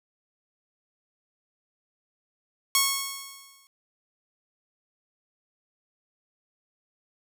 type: tone with exponential decay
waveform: 5% pulse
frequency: 1099 Hz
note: C#6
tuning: 15 cents flat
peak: -6 dBFS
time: 2.75-3.67 s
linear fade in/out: 1 ms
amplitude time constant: 200 ms
effects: none